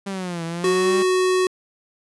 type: linear two-way sweep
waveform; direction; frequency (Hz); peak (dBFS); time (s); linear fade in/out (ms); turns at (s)
sawtooth; down then up; 199.5 to 164.1 to 199.5; -22; 0.06-1.03; 10; 0.44
type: tone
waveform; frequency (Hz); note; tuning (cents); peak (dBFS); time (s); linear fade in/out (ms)
square; 370; F#4; 0; -17; 0.64-1.47; 2
effects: resampled to 24000 Hz